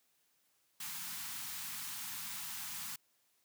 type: band-stop noise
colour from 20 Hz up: white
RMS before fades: -43 dBFS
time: 0.8-2.96 s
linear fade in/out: 5 ms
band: 250 to 810 Hz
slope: 48 dB/octave
effects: white hiss -75 dBFS RMS until 3.44 s + high-pass 100 Hz 12 dB/octave